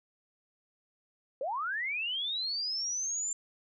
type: linear sweep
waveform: sine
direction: up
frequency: 493.9 to 7300 Hz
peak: -31 dBFS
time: 1.41-3.33 s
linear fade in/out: 2 ms
effects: none